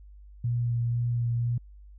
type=tone with vibrato; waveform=sine; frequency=119 Hz; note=A#2; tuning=36 cents sharp; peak=-24 dBFS; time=0.44-1.58 s; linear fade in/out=5 ms; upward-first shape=sine; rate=2 Hz; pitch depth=14 cents each way; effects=added 50 Hz sine -46 dBFS peak until 1.98 s